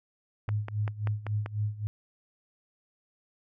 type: tone with tremolo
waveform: sine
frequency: 105.3 Hz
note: G#2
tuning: 24 cents sharp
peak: -25 dBFS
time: 0.48-1.87 s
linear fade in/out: 0 ms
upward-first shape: sine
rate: 3.7 Hz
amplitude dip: 85%
type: click train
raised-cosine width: 0.5 ms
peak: -21 dBFS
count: 6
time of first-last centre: 0.49-1.461 s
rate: 5.15 Hz
effects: none